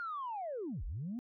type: linear two-way sweep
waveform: sine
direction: down then up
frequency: 1433 to 30.87 to 253.6 Hz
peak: -36 dBFS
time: 0-1.19 s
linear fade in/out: 0 ms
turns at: 0.84 s
effects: tanh soft clip ceiling -33 dBFS